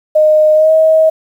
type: tone with pitch glide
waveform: sine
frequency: 616 to 635.5 Hz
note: D#5 to D#5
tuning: -17 to +36 cents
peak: -5 dBFS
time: 0.15-1.1 s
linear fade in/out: 10 ms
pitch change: +53 cents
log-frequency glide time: 0.54-0.72 s
effects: 7-bit